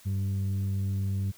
sine tone pair together, 98 / 194.59 Hz, G2 / G3, 0 / -12 cents, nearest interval octave, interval 1188 cents, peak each -25 / -34 dBFS, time 0.05-1.32 s, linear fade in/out 20 ms, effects tanh soft clip ceiling -23 dBFS + white hiss -55 dBFS RMS until 1.37 s

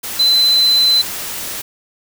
sine tone in noise, 4042 Hz, B7, 39 cents sharp, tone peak -9 dBFS, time 0.19-1.02 s, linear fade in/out 10 ms, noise white, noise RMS -25 dBFS, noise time 0.03-1.62 s, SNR +13 dB, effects none

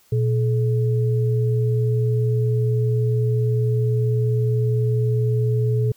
sine tone pair together, 120.05 / 427.8 Hz, B2 / A4, -49 / -49 cents, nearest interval octave + minor seventh, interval 2200 cents, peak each -17 / -25 dBFS, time 0.12-5.92 s, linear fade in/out 5 ms, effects white hiss -57 dBFS RMS until 5.96 s

